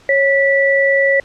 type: tone pair together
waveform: sine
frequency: 550 / 1960 Hz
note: C#5 / B6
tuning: -14 / -14 cents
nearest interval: octave + minor seventh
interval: 2200 cents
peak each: -13 dBFS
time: 0.09-1.2 s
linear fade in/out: 2 ms
effects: pink hiss -47 dBFS RMS until 1.24 s + low-pass 6000 Hz 12 dB/octave